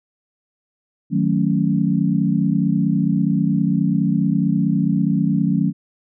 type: chord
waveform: sine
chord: D# half-diminished seventh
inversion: none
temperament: equal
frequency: 155.56 / 185 / 220 / 277.2 Hz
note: D#3 / F#3 / A3 / C#4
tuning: 0 / 0 / 0 / 0 cents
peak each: -21 / -19 / -21 / -22 dBFS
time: 1.1-5.73 s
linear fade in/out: 50 ms
effects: none